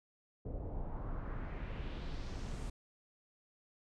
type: noise with low-pass filter sweep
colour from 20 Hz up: brown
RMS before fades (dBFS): -41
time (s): 0.45-2.7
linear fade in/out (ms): 5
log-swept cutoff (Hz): 500 to 9200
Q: 1.9
effects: none